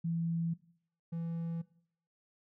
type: tone pair in turn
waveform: sine / triangle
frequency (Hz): 166.8 / 166.8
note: E3 / E3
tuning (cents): +21 / +21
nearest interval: unison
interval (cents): 0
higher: neither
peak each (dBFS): -31 / -33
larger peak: first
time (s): 0.04-0.54 / 1.12-1.62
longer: neither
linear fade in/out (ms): 10
effects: noise-tail reverb RT60 0.6 s tail -19 dB re dry